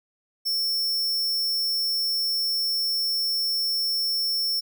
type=tone; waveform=45% pulse; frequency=5400 Hz; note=E8; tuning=41 cents sharp; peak=-23 dBFS; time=0.45-4.61 s; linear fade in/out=20 ms; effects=none